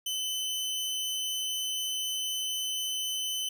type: tone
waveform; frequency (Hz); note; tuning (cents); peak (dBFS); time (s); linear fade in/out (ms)
sawtooth; 3037; F#7; +44; -27; 0.06-3.49; 5
effects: none